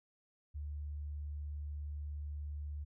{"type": "tone", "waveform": "sine", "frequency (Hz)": 73.6, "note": "D2", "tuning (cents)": 4, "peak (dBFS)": -39, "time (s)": [0.54, 2.85], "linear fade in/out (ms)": 20, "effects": []}